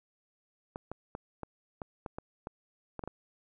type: clicks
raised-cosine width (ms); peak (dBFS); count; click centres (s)
1; -24; 11; 0.759 / 0.916 / 1.151 / 1.433 / 1.818 / 2.062 / 2.185 / 2.471 / 2.993 / 3.038 / 3.076
effects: none